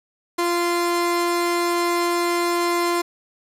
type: tone pair together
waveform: 35% pulse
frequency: 346.6 / 1038.6 Hz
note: F4 / C6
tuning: -13 / -13 cents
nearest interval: octave + perfect fifth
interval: 1900 cents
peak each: -19 / -22 dBFS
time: 0.38-3.02 s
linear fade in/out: 10 ms
effects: resampled to 32000 Hz + 7-bit